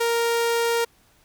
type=tone; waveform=sawtooth; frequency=466.2 Hz; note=A#4; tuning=in tune; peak=-16 dBFS; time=0-0.85 s; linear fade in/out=10 ms; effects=pink hiss -59 dBFS RMS until 1.24 s

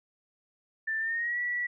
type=tone with pitch glide; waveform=sine; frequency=1774 to 1945.8 Hz; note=A6 to B6; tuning=+14 to -26 cents; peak=-28 dBFS; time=0.87-1.67 s; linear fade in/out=10 ms; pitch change=+160 cents; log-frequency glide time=0.99-1.39 s; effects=none

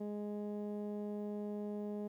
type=tone with low-pass filter; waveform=15% pulse; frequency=207.7 Hz; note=G#3; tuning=in tune; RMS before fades=-41 dBFS; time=0-2.08 s; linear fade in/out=10 ms; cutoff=440 Hz; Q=0.73; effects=12-bit

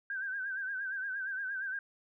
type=tone with vibrato; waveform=sine; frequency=1568 Hz; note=G6; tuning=in tune; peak=-34 dBFS; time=0.1-1.79 s; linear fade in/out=2 ms; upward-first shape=sine; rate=8.6 Hz; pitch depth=72 cents each way; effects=none

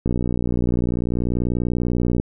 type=click train; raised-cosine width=3 ms; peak=-9 dBFS; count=130; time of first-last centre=0.06-2.199 s; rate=60.3 Hz; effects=none

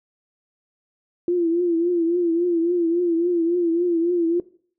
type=tone with vibrato; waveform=sine; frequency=342.3 Hz; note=F4; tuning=35 cents flat; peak=-17 dBFS; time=1.28-4.4 s; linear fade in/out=2 ms; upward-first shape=triangle; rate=3.6 Hz; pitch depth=85 cents each way; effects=noise-tail reverb RT60 0.5 s tail -19 dB re dry

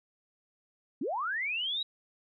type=linear sweep; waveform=sine; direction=up; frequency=215.6 to 3900 Hz; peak=-30 dBFS; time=1.01-1.83 s; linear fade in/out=5 ms; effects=none

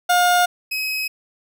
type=tone pair in turn; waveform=30% pulse; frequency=713 / 2546 Hz; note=F5 / D#7; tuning=+36 / +39 cents; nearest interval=octave + minor seventh; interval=2203 cents; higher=second; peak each=-11 / -19 dBFS; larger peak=first; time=0.09-0.46 / 0.71-1.08 s; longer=neither; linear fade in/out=10 ms; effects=none

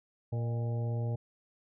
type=harmonic tone with a mistuned harmonic; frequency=116.54 Hz; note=A#2; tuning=in tune; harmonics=1 / 2 / 3 / 4 / 5 / 6 / 7; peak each=-30 / -45 / -48 / -44 / -46 / -57 / -50 dBFS; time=0.32-1.16 s; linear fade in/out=10 ms; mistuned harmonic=5; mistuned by=+51 cents; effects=none

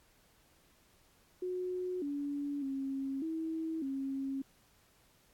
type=tone with pitch steps; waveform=sine; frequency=364.7 / 286 / 270.8 / 322.4 / 270.8 Hz; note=F#4 / D4 / C#4 / E4 / C#4; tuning=-25 / -46 / -40 / -38 / -40 cents; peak=-34 dBFS; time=1.42-4.42 s; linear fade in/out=5 ms; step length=600 ms; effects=pink hiss -67 dBFS RMS until 5.33 s + AAC 64 kbps

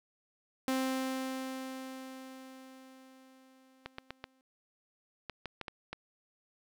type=tone with exponential decay; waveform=sawtooth; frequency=262.2 Hz; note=C4; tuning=4 cents sharp; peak=-25 dBFS; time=0.68-4.41 s; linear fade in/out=0 ms; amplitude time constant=810 ms
type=clicks; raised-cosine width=0.3 ms; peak=-23 dBFS; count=9; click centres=3.86 / 3.984 / 4.106 / 4.241 / 5.297 / 5.457 / 5.613 / 5.682 / 5.93 s
effects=none

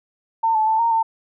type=tone with pitch steps; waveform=sine; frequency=903 / 869 / 883 / 926 / 899 Hz; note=A5 / A5 / A5 / A#5 / A5; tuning=+45 / -22 / +6 / -12 / +37 cents; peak=-15 dBFS; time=0.43-1.03 s; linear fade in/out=10 ms; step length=120 ms; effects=none

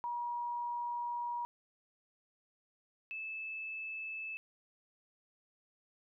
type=tone pair in turn; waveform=sine; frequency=957 / 2619 Hz; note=A#5 / E7; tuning=+45 / -12 cents; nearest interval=octave + perfect fourth; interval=1743 cents; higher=second; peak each=-35 / -39 dBFS; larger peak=first; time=0.04-1.45 / 3.11-4.37 s; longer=first; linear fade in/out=0 ms; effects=none

